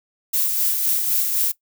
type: noise with tremolo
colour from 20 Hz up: violet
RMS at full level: -19 dBFS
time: 0.33-1.52 s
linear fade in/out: 10 ms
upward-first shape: sine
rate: 3.9 Hz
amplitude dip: 35%
effects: noise-tail reverb RT60 0.1 s tail -18 dB re dry